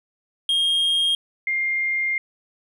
triangle / sine tone pair in turn, 3235 / 2113 Hz, G#7 / C7, -46 / +16 cents, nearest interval perfect fifth, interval 738 cents, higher first, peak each -16 / -20 dBFS, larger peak first, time 0.49-1.15 / 1.47-2.18 s, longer second, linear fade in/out 2 ms, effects none

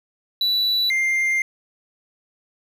triangle tone pair in turn, 3951 / 2103 Hz, B7 / C7, 0 / +8 cents, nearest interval major seventh, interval 1092 cents, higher first, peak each -16 dBFS, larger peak neither, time 0.41-0.9 / 0.9-1.42 s, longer second, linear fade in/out 2 ms, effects 9-bit

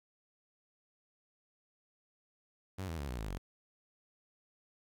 sawtooth tone with pitch steps, 95 / 82.23 / 71.17 / 61.6 / 53.32 / 46.15 Hz, F#2 / E2 / C#2 / B1 / G#1 / F#1, +46 / -4 / +46 / -4 / +46 / -4 cents, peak -34 dBFS, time 2.78-3.38 s, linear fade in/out 10 ms, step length 100 ms, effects 12-bit

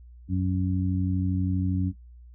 harmonic tone, 92.5 Hz, F#2, in tune, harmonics 1 / 2 / 3, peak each -25 / -28 / -30 dBFS, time 0.28-1.93 s, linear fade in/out 50 ms, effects noise-tail reverb RT60 0.2 s tail -22 dB re dry + added 60 Hz sine -45 dBFS peak until 2.34 s

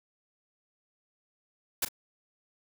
white noise with echo, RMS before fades -28 dBFS, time 1.82-1.85 s, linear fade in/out 5 ms, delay 37 ms, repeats 1, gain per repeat -13 dB, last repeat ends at 1.887 s, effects none

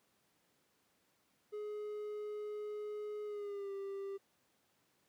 triangle tone with pitch glide, 420 to 394.1 Hz, G#4 to G4, +19 to +9 cents, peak -38 dBFS, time 1.52-4.18 s, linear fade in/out 20 ms, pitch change -110 cents, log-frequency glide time 3.25-3.72 s, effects pink hiss -75 dBFS RMS until 5.08 s + high-pass 150 Hz 12 dB/octave

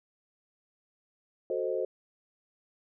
sine chord, F# diminished seventh, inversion none, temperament equal, 370 / 440 / 523.3 / 622.3 Hz, F#4 / A4 / C5 / Eb5, 0 / 0 / 0 / 0 cents, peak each -34 / -34 / -32 / -37 dBFS, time 1.5-1.85 s, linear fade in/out 2 ms, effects none

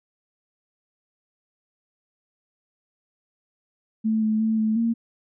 sine tone with pitch steps, 219.9 / 217 / 221.1 / 218.1 / 230.2 Hz, A3 / A3 / A3 / A3 / A#3, -1 / -24 / +9 / -15 / -22 cents, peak -19 dBFS, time 4.04-4.94 s, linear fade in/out 20 ms, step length 180 ms, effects none

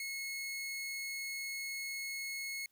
sawtooth tone, 2178 Hz, C#7, 31 cents flat, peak -35 dBFS, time 0-2.66 s, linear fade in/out 2 ms, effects white hiss -75 dBFS RMS until 2.71 s

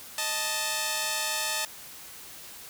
5% pulse tone pair together, 622.3 / 880 Hz, D#5 / A5, 0 / 0 cents, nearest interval tritone, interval 600 cents, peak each -21 / -17 dBFS, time 0.18-1.65 s, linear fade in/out 2 ms, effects white hiss -45 dBFS RMS until 2.69 s

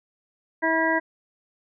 harmonic tone, 324 Hz, E4, 30 cents flat, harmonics 1 / 2 / 3 / 5 / 6, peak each -26 / -26 / -26 / -26 / -26 dBFS, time 0.62-1 s, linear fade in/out 20 ms, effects none

